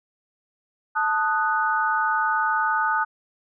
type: chord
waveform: sine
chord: D# diminished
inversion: second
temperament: equal with one note detuned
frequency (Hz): 880 / 1244.5 / 1484.3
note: A5 / D#6 / F#6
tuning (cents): 0 / 0 / +5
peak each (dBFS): -24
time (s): 0.95-3.05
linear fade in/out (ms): 20
effects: none